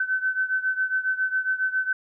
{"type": "beating tone pair", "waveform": "sine", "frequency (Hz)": [1522, 1529.3], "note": ["F#6", "G6"], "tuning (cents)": [48, -43], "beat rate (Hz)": 7.3, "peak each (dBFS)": [-24, -27], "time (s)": [0, 1.93], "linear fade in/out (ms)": 5, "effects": []}